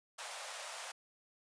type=high-pass noise; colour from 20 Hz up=pink; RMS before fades=-45 dBFS; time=0.18-0.92 s; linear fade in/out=10 ms; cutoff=560 Hz; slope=48 dB/octave; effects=resampled to 22050 Hz